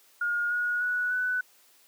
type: tone with pitch steps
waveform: sine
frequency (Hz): 1426 / 1448.4 / 1471.2 / 1494.3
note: F6 / F#6 / F#6 / F#6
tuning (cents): +36 / -37 / -10 / +17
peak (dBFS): -25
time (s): 0.21-1.41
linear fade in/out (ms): 5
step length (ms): 300
effects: white hiss -60 dBFS RMS until 1.87 s + high-pass 300 Hz 12 dB/octave